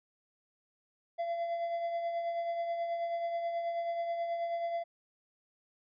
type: tone with tremolo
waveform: triangle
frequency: 680 Hz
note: F5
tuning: 46 cents flat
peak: -28 dBFS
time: 1.18-4.84 s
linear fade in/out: 20 ms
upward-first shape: triangle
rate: 9.3 Hz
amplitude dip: 45%
effects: resampled to 11025 Hz